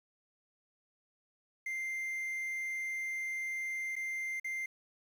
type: tone with dropouts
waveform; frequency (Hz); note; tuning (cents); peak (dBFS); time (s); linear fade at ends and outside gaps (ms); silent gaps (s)
triangle; 2093; C7; 0; -33; 1.66-4.66; 5; 3.956-3.963 / 4.399-4.444
effects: 10-bit